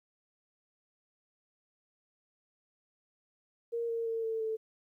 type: tone with pitch steps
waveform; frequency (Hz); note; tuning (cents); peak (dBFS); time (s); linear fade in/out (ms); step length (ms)
sine; 466.5 / 460.1 / 453.7 / 447.5 / 441.3; A#4 / A#4 / A#4 / A4 / A4; +1 / -23 / -47 / +29 / +5; -31; 3.72-4.57; 20; 170
effects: 12-bit